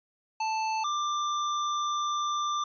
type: tone pair in turn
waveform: square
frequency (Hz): 880 / 1185.2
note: A5 / D6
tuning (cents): 0 / +15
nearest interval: perfect fourth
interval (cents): 515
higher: second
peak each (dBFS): -28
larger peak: neither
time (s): 0.4-0.84 / 0.84-2.64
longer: second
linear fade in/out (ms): 5
effects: resampled to 16000 Hz